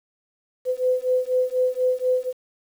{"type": "beating tone pair", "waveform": "sine", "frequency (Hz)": [505, 509.1], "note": ["B4", "C5"], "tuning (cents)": [39, -47], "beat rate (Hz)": 4.1, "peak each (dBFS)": -22, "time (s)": [0.65, 2.33], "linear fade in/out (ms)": 50, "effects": ["8-bit"]}